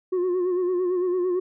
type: tone with vibrato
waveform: sine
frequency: 361.7 Hz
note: F#4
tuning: 39 cents flat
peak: -18 dBFS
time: 0.12-1.4 s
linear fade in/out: 10 ms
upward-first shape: sine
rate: 8.9 Hz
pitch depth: 53 cents each way
effects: tanh soft clip ceiling -20 dBFS